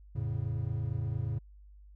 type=chord; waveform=triangle; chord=F augmented; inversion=none; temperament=equal with one note detuned; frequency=85.26 / 110 / 138.59 Hz; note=F2 / A2 / C#3; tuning=-41 / 0 / 0 cents; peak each=-36 / -31 / -34 dBFS; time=0.15-1.39 s; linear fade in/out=10 ms; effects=added 50 Hz sine -51 dBFS peak until 1.95 s